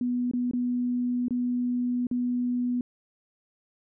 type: tone with dropouts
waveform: sine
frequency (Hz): 245.8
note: B3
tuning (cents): -8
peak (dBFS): -24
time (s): 0.01-2.81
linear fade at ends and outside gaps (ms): 2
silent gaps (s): 0.313-0.335 / 0.512-0.534 / 1.283-1.307 / 2.069-2.112
effects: none